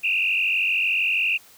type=tone with frequency modulation; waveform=sine; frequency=2623 Hz; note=E7; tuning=9 cents flat; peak=-19 dBFS; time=0.03-1.38 s; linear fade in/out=20 ms; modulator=46.4 Hz; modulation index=3.7; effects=white hiss -51 dBFS RMS until 1.57 s